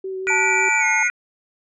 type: tone with vibrato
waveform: sine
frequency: 379.3 Hz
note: F#4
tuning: 43 cents sharp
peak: -25 dBFS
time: 0.04-0.69 s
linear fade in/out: 5 ms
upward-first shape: triangle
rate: 5.4 Hz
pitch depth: 17 cents each way
type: tone with pitch glide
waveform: square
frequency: 2319 to 2151 Hz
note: D7 to C7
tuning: -22 to +47 cents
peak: -19 dBFS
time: 0.27-1.09 s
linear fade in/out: 20 ms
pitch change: -131 cents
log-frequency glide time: 0.79-0.85 s
type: harmonic tone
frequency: 486.3 Hz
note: B4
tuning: 27 cents flat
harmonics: 3 / 4 / 5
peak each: -23 / -26 / -25 dBFS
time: 0.27-1.1 s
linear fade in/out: 0 ms
type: tone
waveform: sine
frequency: 880 Hz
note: A5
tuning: in tune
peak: -23 dBFS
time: 0.3-1.03 s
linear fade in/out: 2 ms
effects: resampled to 22050 Hz